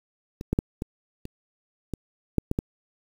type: clicks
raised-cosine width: 3 ms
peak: -21 / -10 / -8 / -16 / -23 / -17 / -8 / -11 / -11 dBFS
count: 9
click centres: 0.411 / 0.53 / 0.589 / 0.821 / 1.254 / 1.937 / 2.383 / 2.514 / 2.589 s
effects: 7-bit